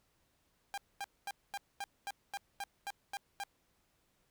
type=tone bursts; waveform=sawtooth; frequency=800 Hz; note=G5; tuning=35 cents sharp; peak=-34 dBFS; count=11; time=0.74-3.436 s; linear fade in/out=0 ms; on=36 ms; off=230 ms; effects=pink hiss -75 dBFS RMS until 4.3 s